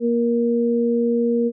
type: tone pair together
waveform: sine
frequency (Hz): 236.1 / 470.7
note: A#3 / A#4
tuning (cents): +22 / +17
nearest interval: octave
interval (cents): 1195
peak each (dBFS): -19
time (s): 0-1.52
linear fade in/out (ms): 50
effects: none